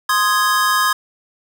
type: chord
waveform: square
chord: Ab major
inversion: first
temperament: equal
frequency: 1046.5 / 1244.5 / 1661.2 Hz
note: C6 / Eb6 / Ab6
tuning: 0 / 0 / 0 cents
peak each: -19 dBFS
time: 0.09-0.93 s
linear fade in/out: 5 ms
effects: 8-bit